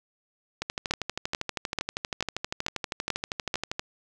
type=two click trains; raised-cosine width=0.2 ms; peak=-9 / -12 dBFS; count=7 / 41; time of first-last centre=0.91-3.542 / 0.62-3.795 s; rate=2.28 / 12.6 Hz; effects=none